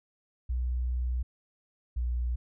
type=tone pair in turn; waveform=sine; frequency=61.74 / 60.5 Hz; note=B1 / B1; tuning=0 / -35 cents; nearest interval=unison; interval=35 cents; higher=first; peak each=-27 dBFS; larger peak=neither; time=0.49-1.23 / 1.96-2.36 s; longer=first; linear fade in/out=10 ms; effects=none